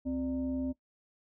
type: tone with frequency modulation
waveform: sine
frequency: 261.6 Hz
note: C4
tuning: in tune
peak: -30 dBFS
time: 0.05-0.73 s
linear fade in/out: 20 ms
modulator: 330 Hz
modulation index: 0.5
effects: noise-tail reverb RT60 0.1 s tail -17 dB re dry